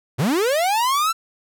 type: linear sweep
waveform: 45% pulse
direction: up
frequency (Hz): 103.83 to 1361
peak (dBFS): -17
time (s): 0.18-1.13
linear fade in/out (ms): 20
effects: none